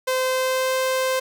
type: tone with pitch glide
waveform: sawtooth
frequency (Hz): 516 to 520.2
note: C5 to C5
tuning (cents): -24 to -10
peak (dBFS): -16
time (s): 0.07-1.2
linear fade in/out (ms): 10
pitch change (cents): +14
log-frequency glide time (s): 0.25-0.76
effects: none